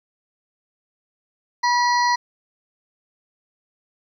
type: harmonic tone with a mistuned harmonic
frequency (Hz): 971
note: B5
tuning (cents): -30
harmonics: 1 / 2 / 4 / 5 / 6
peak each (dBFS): -17 / -23 / -29 / -31 / -33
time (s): 1.63-2.16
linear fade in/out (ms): 10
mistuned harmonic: 4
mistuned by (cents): +130
effects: 9-bit